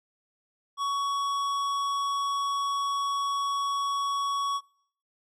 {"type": "tone with tanh clipping", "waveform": "sine", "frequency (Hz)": 1120, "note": "C#6", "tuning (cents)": 18, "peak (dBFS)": -28, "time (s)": [0.77, 4.61], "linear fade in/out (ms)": 50, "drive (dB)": 14, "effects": ["noise-tail reverb RT60 0.6 s tail -22 dB re dry"]}